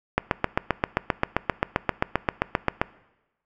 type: click train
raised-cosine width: 0.5 ms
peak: -4 dBFS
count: 21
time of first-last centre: 0.18-2.815 s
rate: 7.59 Hz
effects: noise-tail reverb RT60 1.0 s tail -20 dB re dry